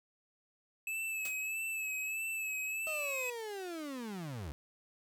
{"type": "tone with vibrato", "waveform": "square", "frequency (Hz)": 2600, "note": "E7", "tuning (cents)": -24, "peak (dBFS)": -36, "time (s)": [0.87, 3.3], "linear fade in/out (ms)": 2, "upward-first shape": "sine", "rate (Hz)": 1.6, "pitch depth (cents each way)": 43}
{"type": "noise with exponential decay", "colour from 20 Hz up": "white", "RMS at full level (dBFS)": -41, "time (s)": [1.25, 1.4], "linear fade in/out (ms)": 2, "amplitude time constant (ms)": 31}
{"type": "linear sweep", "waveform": "35% pulse", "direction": "down", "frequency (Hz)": [635, 64.6], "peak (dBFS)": -38, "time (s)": [2.87, 4.52], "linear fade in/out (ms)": 0}
{"effects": []}